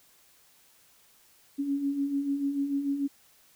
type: beating tone pair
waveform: sine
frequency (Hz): 274.5 / 281.3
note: C#4 / C#4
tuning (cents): -17 / +26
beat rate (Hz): 6.8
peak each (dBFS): -35 / -27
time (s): 1.58-3.08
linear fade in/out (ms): 20
effects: white hiss -61 dBFS RMS until 3.55 s